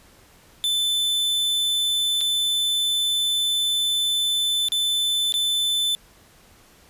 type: tone with dropouts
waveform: 45% pulse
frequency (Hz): 3520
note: A7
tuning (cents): 0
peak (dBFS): -20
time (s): 0.64-5.95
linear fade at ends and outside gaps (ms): 0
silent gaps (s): 2.208-2.212 / 4.685-4.72 / 5.323-5.34
effects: pink hiss -53 dBFS RMS until 6.89 s + resampled to 32000 Hz